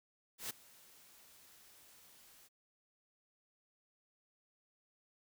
white noise with ADSR envelope, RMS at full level -40 dBFS, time 0.38-2.49 s, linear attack 120 ms, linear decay 11 ms, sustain -22 dB, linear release 31 ms, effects none

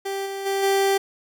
30% pulse tone with level steps, 392 Hz, G4, in tune, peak -23 / -26 / -19 / -15 dBFS, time 0.05-0.98 s, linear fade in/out 10 ms, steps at 0.25 / 0.45 / 0.62 s, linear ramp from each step 20 ms, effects none

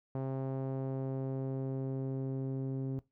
sawtooth tone with low-pass filter sweep, 133.3 Hz, C3, 33 cents sharp, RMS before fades -36 dBFS, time 0.15-2.99 s, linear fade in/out 0 ms, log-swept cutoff 720 to 330 Hz, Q 1.2, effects noise-tail reverb RT60 0.2 s tail -19 dB re dry

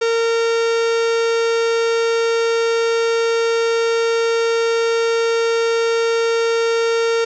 45% pulse tone, 459.5 Hz, A#4, 25 cents flat, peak -15 dBFS, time 0.01-7.25 s, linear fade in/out 10 ms, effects resampled to 16000 Hz + 7-bit

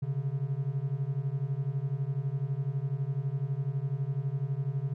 triangle beating tone pair, 131.4 / 143.4 Hz, C3 / D3, +8 / -41 cents, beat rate 12 Hz, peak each -30 dBFS, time 0.02-4.94 s, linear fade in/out 10 ms, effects none

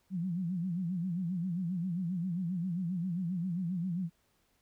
sine tone with vibrato, 177.5 Hz, F3, 28 cents sharp, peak -31 dBFS, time 0.1-4.1 s, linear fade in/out 50 ms, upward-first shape sine, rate 7.5 Hz, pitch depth 130 cents each way, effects pink hiss -73 dBFS RMS until 4.61 s

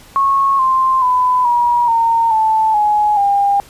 sine tone with pitch steps, 1096 / 1048.3 / 1002.7 / 959.1 / 917.4 / 877.5 / 839.3 / 802.8 Hz, C#6 / C6 / B5 / A#5 / A#5 / A5 / G#5 / G5, -20 / +3 / +26 / +49 / -28 / -5 / +18 / +41 cents, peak -10 dBFS, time 0.16-3.6 s, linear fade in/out 0 ms, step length 430 ms, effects pink hiss -42 dBFS RMS until 3.69 s + resampled to 32000 Hz

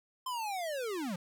square linear sweep, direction down, 1046.5 to 164.81 Hz, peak -35 dBFS, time 0.26-1.16 s, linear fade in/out 5 ms, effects none

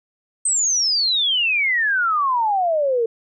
sine exponential sweep, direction down, 8390 to 445.1 Hz, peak -16 dBFS, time 0.45-3.06 s, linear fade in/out 5 ms, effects none

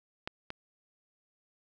clicks, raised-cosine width 0.3 ms, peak -19 / -22 dBFS, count 2, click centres 0.275 / 0.504 s, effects none

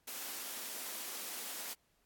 white high-pass noise, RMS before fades -43 dBFS, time 0.07-1.74 s, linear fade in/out 10 ms, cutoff 200 Hz, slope 96 dB/octave, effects pink hiss -75 dBFS RMS until 2.05 s + AAC 64 kbps

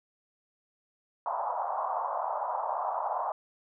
pink band-pass noise, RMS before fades -32 dBFS, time 1.26-3.32 s, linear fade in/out 2 ms, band 650 to 1100 Hz, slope 48 dB/octave, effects none

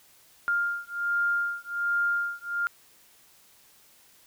sine beating tone pair, 1402 / 1403.3 Hz, F6 / F6, +6 / +8 cents, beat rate 1.3 Hz, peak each -28 dBFS, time 0.48-2.67 s, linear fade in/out 0 ms, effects white hiss -58 dBFS RMS until 4.26 s

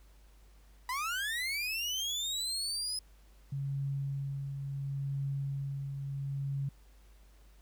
30% pulse linear sweep, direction up, 968 to 5100 Hz, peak -30 dBFS, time 0.89-2.99 s, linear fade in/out 2 ms
sine tone with tremolo, 138.59 Hz, C#3, in tune, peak -31 dBFS, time 3.52-6.69 s, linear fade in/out 5 ms, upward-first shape triangle, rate 0.72 Hz, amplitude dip 45%
effects added 50 Hz sine -56 dBFS peak until 7.61 s + pink hiss -67 dBFS RMS until 7.61 s

